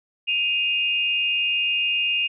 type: tone pair together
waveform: sine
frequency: 2507 / 2814 Hz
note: D#7 / F7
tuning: +12 / +12 cents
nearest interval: major second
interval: 200 cents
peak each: -23 / -22 dBFS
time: 0.27-2.28 s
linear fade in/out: 20 ms
effects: none